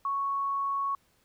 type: tone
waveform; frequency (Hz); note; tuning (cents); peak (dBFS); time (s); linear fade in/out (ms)
sine; 1108.7; C#6; 0; -27; 0.05-0.95; 2
effects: pink hiss -68 dBFS RMS until 1.24 s